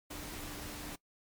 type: tone in noise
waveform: sine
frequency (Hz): 296.2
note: D4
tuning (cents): +15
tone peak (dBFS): -49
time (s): 0.1-0.96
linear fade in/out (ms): 10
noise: pink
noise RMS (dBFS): -44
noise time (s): 0.1-0.96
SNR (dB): -8
effects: noise-tail reverb RT60 0.1 s tail -21 dB re dry + MP3 96 kbps